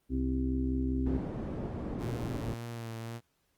harmonic tone, 65.1 Hz, C2, 8 cents flat, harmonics 1 / 2 / 4 / 5 / 6, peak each -32 / -39 / -31 / -41 / -42 dBFS, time 0.09-1.21 s, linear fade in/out 50 ms
white low-pass noise, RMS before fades -37 dBFS, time 1.06-2.54 s, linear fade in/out 5 ms, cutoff 310 Hz, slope 12 dB/octave
sawtooth tone with vibrato, 115.6 Hz, A#2, 14 cents flat, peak -34 dBFS, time 1.98-3.21 s, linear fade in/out 50 ms, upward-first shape sine, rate 1.8 Hz, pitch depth 33 cents each way
effects pink hiss -75 dBFS RMS until 3.57 s + Opus 32 kbps

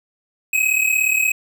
square tone pair together, 2524 / 2561 Hz, D#7 / D#7, +24 / +49 cents, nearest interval unison, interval 25 cents, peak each -19 dBFS, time 0.53-1.32 s, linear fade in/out 5 ms, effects none

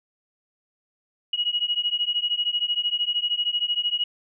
sine beating tone pair, 2896 / 2909 Hz, F#7 / F#7, -38 / -30 cents, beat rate 13 Hz, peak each -25 dBFS, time 1.33-4.04 s, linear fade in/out 5 ms, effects none

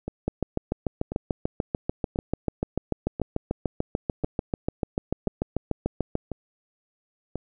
two click trains, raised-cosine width 2 ms, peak -11 / -17 dBFS, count 41 / 8, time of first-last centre 0.28-6.154 / 0.08-7.357 s, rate 6.81 / 0.962 Hz, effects none

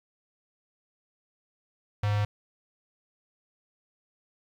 square tone with notch filter, 103.83 Hz, G#2, in tune, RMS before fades -26 dBFS, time 2.03-2.25 s, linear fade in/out 5 ms, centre 320 Hz, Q 1.2, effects low-pass 4000 Hz 12 dB/octave + 10-bit

